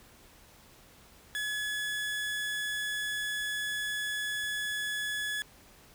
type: tone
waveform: 30% pulse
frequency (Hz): 1700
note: G#6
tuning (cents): +40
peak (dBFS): -29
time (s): 1.35-5.42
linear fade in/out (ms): 0
effects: pink hiss -57 dBFS RMS until 5.94 s